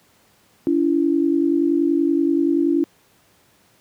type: tone pair together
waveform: sine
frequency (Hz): 285.7 / 336.2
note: D4 / E4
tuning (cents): -48 / +34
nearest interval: minor third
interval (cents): 282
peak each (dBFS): -18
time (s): 0.67-2.84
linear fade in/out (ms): 0
effects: pink hiss -57 dBFS RMS until 3.8 s + high-pass 100 Hz 12 dB/octave